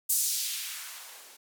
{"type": "noise with band-pass filter sweep", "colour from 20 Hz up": "violet", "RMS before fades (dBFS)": -33, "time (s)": [0.09, 1.37], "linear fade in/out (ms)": 10, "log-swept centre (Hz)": [9200, 330], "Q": 1.1, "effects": []}